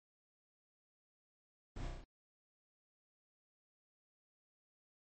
brown noise with echo, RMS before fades -44 dBFS, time 1.76-1.88 s, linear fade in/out 2 ms, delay 32 ms, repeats 5, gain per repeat -2 dB, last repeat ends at 2.04 s, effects MP3 32 kbps

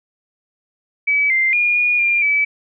sine tone with pitch steps, 2288 / 2090 / 2427 / 2442 / 2396 / 2298 Hz, D7 / C7 / D#7 / D#7 / D7 / D7, -46 / -2 / -44 / -33 / +34 / -38 cents, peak -13 dBFS, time 1.07-2.45 s, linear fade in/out 10 ms, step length 230 ms, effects none

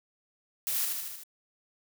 blue noise with echo, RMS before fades -31 dBFS, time 0.67-0.85 s, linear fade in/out 0 ms, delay 77 ms, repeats 5, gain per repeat -3 dB, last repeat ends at 1.235 s, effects none

